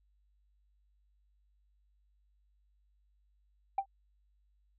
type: tone with exponential decay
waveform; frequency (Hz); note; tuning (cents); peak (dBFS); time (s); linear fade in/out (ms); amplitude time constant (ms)
sine; 784; G5; 0; -23; 3.78-3.86; 5; 16
effects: tanh soft clip ceiling -23 dBFS + added 50 Hz sine -68 dBFS peak until 4.78 s